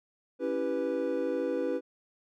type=chord; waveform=triangle; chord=C# half-diminished seventh; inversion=none; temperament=equal; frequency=277.2 / 329.6 / 392 / 493.9 Hz; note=C#4 / E4 / G4 / B4; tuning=0 / 0 / 0 / 0 cents; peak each=-33 / -33 / -34 / -29 dBFS; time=0.39-1.81 s; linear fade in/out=50 ms; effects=none